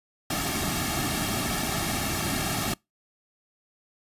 pink noise with comb filter, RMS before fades -28 dBFS, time 0.3-2.74 s, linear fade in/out 5 ms, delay 2 ms, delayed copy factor -0.8, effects noise-tail reverb RT60 0.2 s tail -26 dB re dry + resampled to 32000 Hz

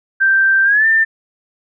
sine tone with pitch glide, 1568 to 1790.8 Hz, G6 to A6, 0 to +30 cents, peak -9 dBFS, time 0.2-1.05 s, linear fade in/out 20 ms, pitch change +230 cents, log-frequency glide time 0.64-0.86 s, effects none

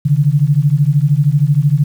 sine beating tone pair, 138.59 / 151.59 Hz, C#3 / D#3, 0 / -45 cents, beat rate 13 Hz, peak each -12 dBFS, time 0.05-1.84 s, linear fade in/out 10 ms, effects 7-bit

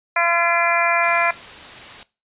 harmonic tone, 341 Hz, F4, 41 cents flat, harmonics 2 / 3 / 4 / 5 / 6 / 7, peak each -22 / -22 / -22 / -22 / -22 / -22 dBFS, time 0.16-1.31 s, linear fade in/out 5 ms
white noise, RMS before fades -37 dBFS, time 1.03-2.03 s, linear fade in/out 0 ms
effects noise-tail reverb RT60 0.3 s tail -20 dB re dry + resampled to 8000 Hz

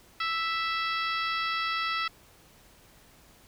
harmonic tone, 659 Hz, E5, 1 cent flat, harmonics 2 / 3 / 4 / 5 / 6 / 7 / 8, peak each -30 / -34 / -36 / -38 / -40 / -41 / -42 dBFS, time 0.2-2.08 s, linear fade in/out 5 ms, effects pink hiss -57 dBFS RMS until 3.47 s

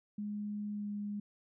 sine tone with pitch glide, 207.7 to 205.8 Hz, G#3 to G#3, 0 to -16 cents, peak -36 dBFS, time 0.18-1.2 s, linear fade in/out 5 ms, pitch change -16 cents, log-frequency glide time 0.72-0.88 s, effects none

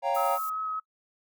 triangle chord, G half-diminished seventh, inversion second, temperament equal, 554.4 / 698.5 / 784 / 932.3 Hz, Db5 / F5 / G5 / Bb5, 0 / 0 / 0 / 0 cents, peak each -28 dBFS, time 0.02-0.39 s, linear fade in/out 50 ms
white high-pass noise, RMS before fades -41 dBFS, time 0.14-0.5 s, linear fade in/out 10 ms, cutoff 9700 Hz, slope 12 dB/octave
sine tone with vibrato, 1278 Hz, D#6, 46 cents sharp, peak -29 dBFS, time 0.16-0.8 s, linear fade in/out 10 ms, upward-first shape sine, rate 5 Hz, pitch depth 10 cents each way
effects noise-tail reverb RT60 0.1 s tail -23 dB re dry

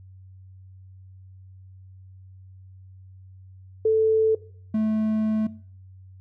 sine / triangle tone pair in turn, 440 / 217.2 Hz, A4 / A3, 0 / -22 cents, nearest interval octave, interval 1222 cents, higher first, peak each -16 / -18 dBFS, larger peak first, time 3.85-4.35 / 4.74-5.47 s, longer second, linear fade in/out 5 ms, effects noise-tail reverb RT60 0.5 s tail -19 dB re dry + added 94 Hz sine -44 dBFS peak until 6.2 s

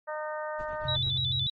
harmonic tone, 306 Hz, D#4, 29 cents flat, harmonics 2 / 3 / 4 / 5 / 6, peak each -34 / -38 / -40 / -42 / -44 dBFS, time 0.07-0.97 s, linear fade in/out 20 ms
brown noise with tremolo, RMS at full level -42 dBFS, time 0.58-1.19 s, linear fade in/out 20 ms, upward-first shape triangle, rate 8.6 Hz, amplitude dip 95%
sine chord, F minor, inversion none, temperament just, 87.31 / 104.77 / 130.96 Hz, F2 / Ab2 / C3, 0 / +16 / +2 cents, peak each -38 / -38 / -32 dBFS, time 0.85-1.47 s, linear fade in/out 5 ms
sine tone with vibrato, 3681 Hz, A#7, 23 cents flat, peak -27 dBFS, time 0.88-1.5 s, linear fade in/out 5 ms, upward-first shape square, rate 6.8 Hz, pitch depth 85 cents each way
effects MP3 32 kbps

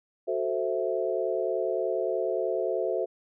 sine chord, F# half-diminished seventh, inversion none, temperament equal, 370 / 440 / 523.3 / 659.3 Hz, F#4 / A4 / C5 / E5, 0 / 0 / 0 / 0 cents, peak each -31 dBFS, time 0.27-3.06 s, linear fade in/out 20 ms, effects none

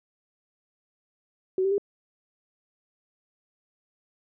sine tone with pitch steps, 375.7 / 388.7 / 402.2 Hz, F#4 / G4 / G4, +26 / -15 / +44 cents, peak -21 dBFS, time 1.58-1.781 s, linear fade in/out 2 ms, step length 67 ms, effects none

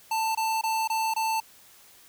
square tone bursts, 888 Hz, A5, 16 cents sharp, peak -25 dBFS, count 5, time 0.11-1.402 s, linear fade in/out 5 ms, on 240 ms, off 23 ms, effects white hiss -54 dBFS RMS until 2.08 s

